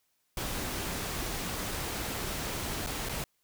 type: noise with dropouts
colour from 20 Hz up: pink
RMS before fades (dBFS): -35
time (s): 0.37-3.24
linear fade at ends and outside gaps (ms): 2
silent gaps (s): 2.864-2.87 / 3.088-3.093
effects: white hiss -75 dBFS RMS until 3.43 s